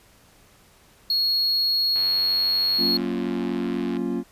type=tone; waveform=triangle; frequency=4316 Hz; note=C#8; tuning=47 cents flat; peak=-18 dBFS; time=1.1-2.97 s; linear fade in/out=2 ms
type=click train; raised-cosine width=0.3 ms; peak=-22 dBFS; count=187; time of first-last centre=1.96-3.969 s; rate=92.6 Hz
type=chord; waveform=triangle; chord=Gb major seventh; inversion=none; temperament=equal; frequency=185 / 233.1 / 277.2 / 349.2 Hz; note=Gb3 / Bb3 / Db4 / F4; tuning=0 / 0 / 0 / 0 cents; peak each=-29 / -26 / -27 / -27 dBFS; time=2.77-4.24 s; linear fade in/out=50 ms
effects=pink hiss -55 dBFS RMS until 4.31 s + resampled to 32000 Hz